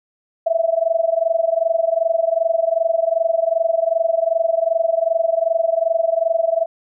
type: tone with amplitude modulation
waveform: sine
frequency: 661 Hz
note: E5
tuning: 5 cents sharp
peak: -11 dBFS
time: 0.46-6.66 s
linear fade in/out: 10 ms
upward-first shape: sine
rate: 22.6 Hz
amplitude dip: 90%
effects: none